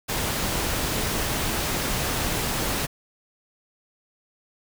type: noise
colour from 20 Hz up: pink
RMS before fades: -26 dBFS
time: 0.08-2.87 s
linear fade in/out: 20 ms
effects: none